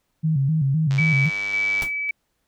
sine tone with vibrato, 146.83 Hz, D3, in tune, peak -17 dBFS, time 0.23-1.3 s, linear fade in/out 20 ms, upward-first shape square, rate 3.9 Hz, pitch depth 130 cents each way
click train, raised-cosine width 0.2 ms, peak -17 dBFS, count 94, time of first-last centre 0.91-1.831 s, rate 101 Hz
sine tone with tremolo, 2294 Hz, D7, 41 cents flat, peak -19 dBFS, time 0.98-2.11 s, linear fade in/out 5 ms, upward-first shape square, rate 1.8 Hz, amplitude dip 40%
pink noise with exponential decay, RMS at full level -27 dBFS, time 1.82-1.94 s, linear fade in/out 1 ms, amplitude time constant 25 ms
effects pink hiss -72 dBFS RMS until 2.47 s

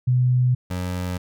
sine / 25% pulse tone pair in turn, 125.5 / 90.14 Hz, B2 / F#2, +28 / -45 cents, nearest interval tritone, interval 573 cents, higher first, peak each -15 / -21 dBFS, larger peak first, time 0.07-0.55 / 0.7-1.18 s, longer neither, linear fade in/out 10 ms, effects none

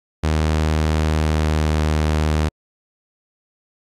sawtooth tone with pitch glide, 77.78 to 77.02 Hz, D#2 to D#2, 0 to -17 cents, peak -12 dBFS, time 0.23-2.49 s, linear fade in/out 10 ms, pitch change -17 cents, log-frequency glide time 1.06-1.85 s, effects low-pass 8000 Hz 12 dB/octave + AAC 64 kbps

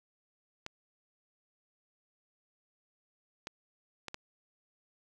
clicks, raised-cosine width 0.2 ms, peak -22 dBFS, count 4, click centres 0.664 / 3.471 / 4.083 / 4.144 s, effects none

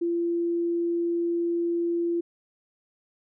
sine tone, 341.5 Hz, F4, 39 cents flat, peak -23 dBFS, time 0.01-2.21 s, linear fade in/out 10 ms, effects none

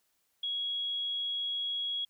sine tone, 3322 Hz, G#7, in tune, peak -31 dBFS, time 0.43-2.05 s, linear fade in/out 5 ms, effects white hiss -75 dBFS RMS until 2.09 s

